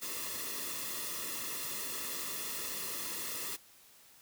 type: noise with comb filter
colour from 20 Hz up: white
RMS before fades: -39 dBFS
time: 0.01-3.57 s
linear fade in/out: 20 ms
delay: 1.3 ms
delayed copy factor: -0.75
effects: white hiss -60 dBFS RMS until 4.21 s